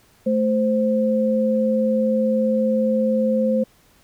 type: tone pair together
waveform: sine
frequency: 219 / 521.3 Hz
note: A3 / C5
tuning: -8 / -6 cents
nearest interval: octave + minor third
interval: 1502 cents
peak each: -19 dBFS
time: 0.26-3.64 s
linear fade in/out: 10 ms
effects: pink hiss -56 dBFS RMS until 4.03 s